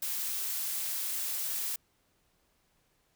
blue noise, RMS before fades -34 dBFS, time 0.02-1.76 s, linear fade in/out 5 ms, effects pink hiss -72 dBFS RMS until 3.15 s

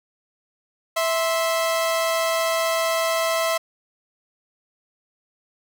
sawtooth tone pair together, 656 / 1046.5 Hz, E5 / C6, -9 / 0 cents, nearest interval minor sixth, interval 809 cents, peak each -17 / -23 dBFS, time 0.96-3.58 s, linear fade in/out 10 ms, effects none

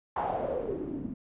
white noise with low-pass filter sweep, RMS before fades -33 dBFS, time 0.16-1.14 s, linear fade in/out 5 ms, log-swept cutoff 910 to 220 Hz, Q 6.4, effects resampled to 8000 Hz

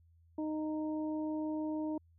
harmonic tone, 308.8 Hz, D#4, 13 cents flat, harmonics 1 / 2 / 3, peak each -34 / -43 / -47 dBFS, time 0.38-1.98 s, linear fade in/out 5 ms, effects added 83 Hz sine -62 dBFS peak until 2.18 s

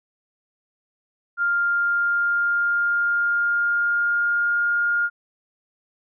sine tone with pitch glide, 1400 to 1415.4 Hz, F6 to F6, +4 to +23 cents, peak -18 dBFS, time 1.37-5.1 s, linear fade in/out 50 ms, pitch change +19 cents, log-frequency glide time 1.64-4.57 s, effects none

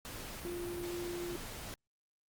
sine tone in noise, 349.2 Hz, F4, in tune, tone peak -38 dBFS, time 0.45-1.36 s, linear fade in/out 0 ms, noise pink, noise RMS -45 dBFS, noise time 0.05-1.74 s, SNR +4 dB, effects Opus 48 kbps

